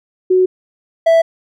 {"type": "tone pair in turn", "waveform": ["sine", "triangle"], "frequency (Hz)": [370, 659.3], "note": ["F#4", "E5"], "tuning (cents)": [0, 0], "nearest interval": "minor seventh", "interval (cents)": 1000, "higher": "second", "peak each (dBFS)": [-8, -5], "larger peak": "second", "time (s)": [[0.3, 0.46], [1.06, 1.22]], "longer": "neither", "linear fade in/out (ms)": 10, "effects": []}